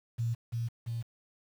sine tone with echo, 116.54 Hz, A#2, in tune, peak -28 dBFS, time 0.18-0.35 s, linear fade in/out 20 ms, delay 340 ms, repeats 2, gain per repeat -2 dB, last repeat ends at 1.03 s, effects 9-bit

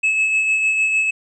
triangle tone with tremolo, 2593 Hz, E7, 29 cents flat, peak -12 dBFS, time 0.03-1.11 s, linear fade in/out 10 ms, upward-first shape sine, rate 6.6 Hz, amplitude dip 35%, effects resampled to 24000 Hz

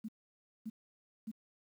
sine tone bursts, 220 Hz, A3, in tune, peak -38 dBFS, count 3, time 0.04-1.315 s, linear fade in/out 10 ms, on 45 ms, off 570 ms, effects 11-bit

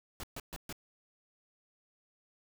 pink noise bursts, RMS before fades -42 dBFS, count 4, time 0.2-0.726 s, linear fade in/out 0 ms, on 34 ms, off 130 ms, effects none

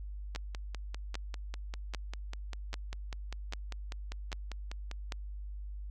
two click trains, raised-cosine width 0.2 ms, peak -20 / -24 dBFS, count 7 / 24, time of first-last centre 0.36-5.122 / 0.35-4.913 s, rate 1.26 / 5.04 Hz, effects added 50 Hz sine -39 dBFS peak until 5.9 s

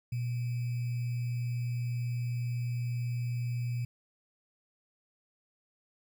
sine tone with sample-and-hold, 121 Hz, B2, 35 cents flat, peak -30 dBFS, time 0.12-3.85 s, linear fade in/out 5 ms, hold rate 2450 Hz, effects none

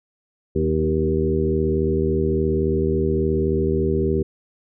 harmonic tone with a mistuned harmonic, 78.8 Hz, D#2, 23 cents sharp, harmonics 1 / 2 / 3 / 4 / 5 / 6, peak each -24 / -25 / -26 / -29 / -21 / -28 dBFS, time 0.55-4.23 s, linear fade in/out 10 ms, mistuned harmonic 5, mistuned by -21 cents, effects none

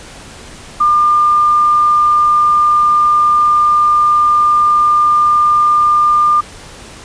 sine tone, 1200 Hz, D6, 37 cents sharp, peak -7 dBFS, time 0.8-6.41 s, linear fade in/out 10 ms, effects pink hiss -34 dBFS RMS until 7.04 s + resampled to 22050 Hz

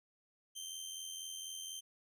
20% pulse tone with amplitude modulation, 3131 Hz, G7, 3 cents flat, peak -36 dBFS, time 0.55-1.81 s, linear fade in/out 20 ms, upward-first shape sine, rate 84.1 Hz, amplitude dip 45%, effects none

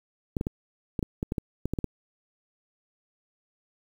clicks, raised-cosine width 3 ms, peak -15 dBFS, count 12, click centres 0.368 / 0.411 / 0.469 / 0.992 / 1.028 / 1.229 / 1.321 / 1.382 / 1.656 / 1.736 / 1.788 / 1.843 s, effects 8-bit

